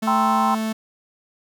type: tone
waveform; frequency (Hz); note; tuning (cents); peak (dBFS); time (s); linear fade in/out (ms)
45% pulse; 220; A3; 0; -22; 0.02-0.73; 10
type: chord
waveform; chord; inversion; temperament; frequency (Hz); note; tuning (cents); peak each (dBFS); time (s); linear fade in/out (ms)
sine; C dominant seventh; second; equal; 784 / 932.3 / 1046.5 / 1318.5; G5 / Bb5 / C6 / E6; 0 / 0 / 0 / 0; -21 / -26 / -21 / -24; 0.07-0.55; 5
effects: none